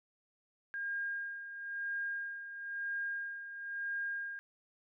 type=tone with tremolo; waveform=sine; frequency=1615 Hz; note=G#6; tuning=49 cents flat; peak=-34 dBFS; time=0.74-4.39 s; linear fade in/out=0 ms; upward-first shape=sine; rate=1 Hz; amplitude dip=65%; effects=none